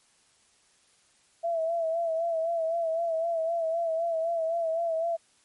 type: tone with vibrato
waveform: sine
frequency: 662 Hz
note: E5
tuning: 7 cents sharp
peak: -25 dBFS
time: 1.43-5.17 s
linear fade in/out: 20 ms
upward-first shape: sine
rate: 3.9 Hz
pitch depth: 52 cents each way
effects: white hiss -64 dBFS RMS until 5.44 s + MP3 48 kbps